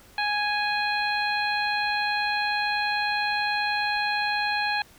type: harmonic tone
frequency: 830.6 Hz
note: G#5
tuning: in tune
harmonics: 1 / 2 / 3 / 4 / 5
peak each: -27 / -28 / -30 / -38 / -32 dBFS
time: 0.18-4.82 s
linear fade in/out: 2 ms
effects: pink hiss -53 dBFS RMS until 4.98 s